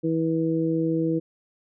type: harmonic tone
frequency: 162.4 Hz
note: E3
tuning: 26 cents flat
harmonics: 1 / 2 / 3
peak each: -27 / -23 / -28 dBFS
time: 0.03-1.2 s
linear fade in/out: 20 ms
effects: none